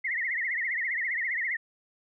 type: tone with vibrato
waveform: sine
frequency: 1975.5 Hz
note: B6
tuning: in tune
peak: -27 dBFS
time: 0.04-1.57 s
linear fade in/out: 10 ms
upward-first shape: triangle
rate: 15 Hz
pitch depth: 180 cents each way
effects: none